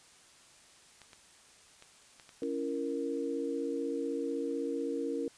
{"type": "clicks", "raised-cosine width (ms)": 0.2, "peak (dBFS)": -34, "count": 6, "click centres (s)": [1.017, 1.132, 1.824, 2.198, 2.292, 2.433]}
{"type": "chord", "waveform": "sine", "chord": "A# diminished", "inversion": "first", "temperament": "just", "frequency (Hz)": [279.7, 335.6, 466.2], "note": ["C#4", "E4", "A#4"], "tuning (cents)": [16, 31, 0], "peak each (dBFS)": [-36, -38, -35], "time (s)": [2.42, 5.28], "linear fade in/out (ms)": 2}
{"effects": ["white hiss -59 dBFS RMS until 5.37 s", "resampled to 22050 Hz"]}